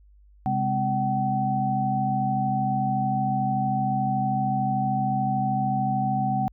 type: tone cluster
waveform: sine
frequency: 132.4 / 204.1 / 257.5 / 760 Hz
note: C3 / G#3 / C4 / F#5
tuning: +21 / -30 / -28 / +46 cents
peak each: -28 / -28 / -33 / -24 dBFS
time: 0.46-6.48 s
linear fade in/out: 0 ms
effects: added 50 Hz sine -51 dBFS peak until 6.52 s